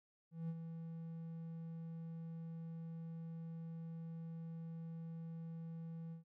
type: tone with ADSR envelope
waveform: triangle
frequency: 164.5 Hz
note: E3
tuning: 3 cents flat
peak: -36 dBFS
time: 0.31-6.24 s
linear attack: 180 ms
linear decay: 48 ms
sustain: -7 dB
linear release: 120 ms
effects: none